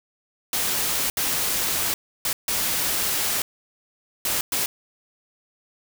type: noise bursts at uneven times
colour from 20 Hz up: white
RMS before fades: -24 dBFS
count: 6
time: 0.53-1.1 / 1.17-1.94 / 2.25-2.33 / 2.48-3.42 / 4.25-4.41 / 4.52-4.66 s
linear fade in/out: 2 ms
effects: none